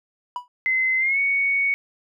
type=tone with exponential decay; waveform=triangle; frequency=982 Hz; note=B5; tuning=10 cents flat; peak=-20 dBFS; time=0.36-0.48 s; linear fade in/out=1 ms; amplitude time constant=25 ms
type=tone with pitch glide; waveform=sine; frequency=2054 to 2227 Hz; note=C7 to C#7; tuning=-33 to +7 cents; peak=-18 dBFS; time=0.66-1.74 s; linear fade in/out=0 ms; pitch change=+140 cents; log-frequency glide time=0.98-1.19 s
effects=none